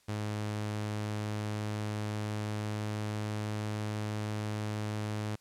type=tone with pitch glide; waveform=sawtooth; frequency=105.5 to 106.17 Hz; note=G#2 to G#2; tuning=+28 to +39 cents; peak=-29 dBFS; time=0.08-5.36 s; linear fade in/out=10 ms; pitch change=+11 cents; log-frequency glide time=0.35-3.72 s; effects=white hiss -67 dBFS RMS until 5.4 s + low-pass 10000 Hz 12 dB/octave